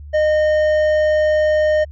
triangle tone with hard clipping, 613 Hz, D#5, 26 cents flat, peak -14 dBFS, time 0.13-1.85 s, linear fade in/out 20 ms, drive 10 dB, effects added 73 Hz sine -32 dBFS peak until 1.91 s + resampled to 16000 Hz

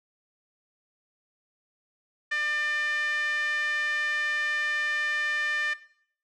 5% pulse tone with band-pass filter, 598 Hz, D5, 31 cents sharp, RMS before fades -28 dBFS, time 2.31-5.74 s, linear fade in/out 10 ms, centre 1800 Hz, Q 5.3, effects noise-tail reverb RT60 0.6 s tail -17 dB re dry

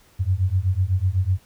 sine beating tone pair, 89.5 / 97.5 Hz, F2 / G2, +43 / -9 cents, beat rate 8 Hz, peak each -21 dBFS, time 0.19-1.39 s, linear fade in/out 20 ms, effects pink hiss -56 dBFS RMS until 1.45 s

